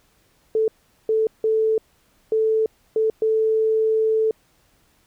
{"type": "tone bursts at uneven times", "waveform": "sine", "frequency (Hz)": 440, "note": "A4", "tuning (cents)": 0, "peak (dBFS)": -16, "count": 6, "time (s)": [[0.55, 0.68], [1.09, 1.27], [1.44, 1.78], [2.32, 2.66], [2.96, 3.1], [3.22, 4.31]], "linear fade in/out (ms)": 2, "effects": ["pink hiss -61 dBFS RMS until 5.06 s"]}